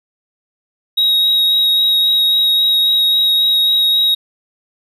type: tone with vibrato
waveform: triangle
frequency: 3794 Hz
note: A#7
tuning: 30 cents sharp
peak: -9 dBFS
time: 0.97-4.15 s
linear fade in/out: 10 ms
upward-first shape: sine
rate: 3.7 Hz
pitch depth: 10 cents each way
effects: none